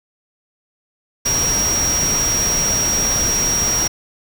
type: tone in noise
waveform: sine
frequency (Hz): 5660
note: F8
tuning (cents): +22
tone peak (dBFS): -16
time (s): 1.25-3.88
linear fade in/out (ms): 10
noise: pink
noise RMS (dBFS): -23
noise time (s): 1.25-3.88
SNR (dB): +4
effects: none